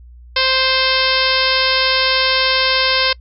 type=harmonic tone with a mistuned harmonic; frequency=523.3 Hz; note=C5; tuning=in tune; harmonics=1 / 2 / 3 / 4 / 5 / 6 / 7 / 8 / 9 / 10; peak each=-22 / -22 / -22 / -22 / -22 / -22 / -22 / -22 / -22 / -22 dBFS; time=0.36-3.13 s; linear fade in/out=5 ms; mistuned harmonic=9; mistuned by=-16 cents; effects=noise-tail reverb RT60 0.1 s tail -25 dB re dry + added 60 Hz sine -37 dBFS peak until 3.2 s